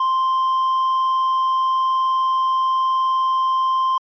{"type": "tone", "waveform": "triangle", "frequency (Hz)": 1046.5, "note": "C6", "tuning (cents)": 0, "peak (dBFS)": -14, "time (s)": [0, 3.98], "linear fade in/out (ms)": 5, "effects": ["resampled to 11025 Hz"]}